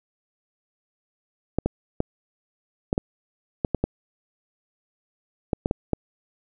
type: clicks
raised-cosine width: 2 ms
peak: -8 dBFS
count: 12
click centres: 1.586 / 1.66 / 2.004 / 2.929 / 2.979 / 3.648 / 3.747 / 3.84 / 5.532 / 5.659 / 5.711 / 5.933 s
effects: none